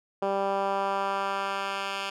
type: tone with band-pass filter sweep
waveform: 10% pulse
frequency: 196.5 Hz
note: G3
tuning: 4 cents sharp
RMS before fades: -29 dBFS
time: 0.22-2.1 s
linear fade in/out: 5 ms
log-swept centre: 560 to 2600 Hz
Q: 1.1
effects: none